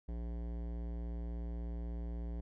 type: tone with hard clipping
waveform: sine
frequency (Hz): 58.2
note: A#1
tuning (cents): -2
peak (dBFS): -40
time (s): 0.08-2.41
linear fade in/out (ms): 10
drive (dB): 17
effects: none